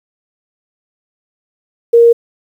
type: tone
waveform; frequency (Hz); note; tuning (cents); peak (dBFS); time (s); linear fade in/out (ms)
sine; 467.7; A#4; +6; -3; 1.93-2.13; 10
effects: 7-bit